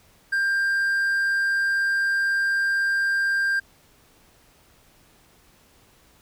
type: tone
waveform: triangle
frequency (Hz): 1591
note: G6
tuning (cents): +25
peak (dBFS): -18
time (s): 0.32-3.6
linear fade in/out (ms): 10
effects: pink hiss -57 dBFS RMS until 6.21 s